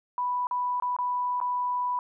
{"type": "tone with dropouts", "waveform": "sine", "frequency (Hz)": 987.8, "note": "B5", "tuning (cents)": 0, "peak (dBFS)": -25, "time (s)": [0.18, 1.99], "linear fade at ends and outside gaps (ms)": 1, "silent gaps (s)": [[0.47, 0.511], [0.8, 0.823], [0.965, 0.987], [1.402, 1.413]], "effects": []}